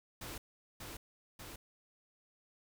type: noise with echo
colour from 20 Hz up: pink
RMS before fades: -45 dBFS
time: 0.21-0.38 s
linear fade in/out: 5 ms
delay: 590 ms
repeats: 2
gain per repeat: -2 dB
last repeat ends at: 1.56 s
effects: none